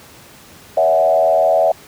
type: tone with frequency modulation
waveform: sine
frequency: 650 Hz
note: E5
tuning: 24 cents flat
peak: -10 dBFS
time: 0.77-1.72 s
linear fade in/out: 5 ms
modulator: 82.5 Hz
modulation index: 1.1
effects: pink hiss -42 dBFS RMS until 1.87 s + high-pass 80 Hz 12 dB/octave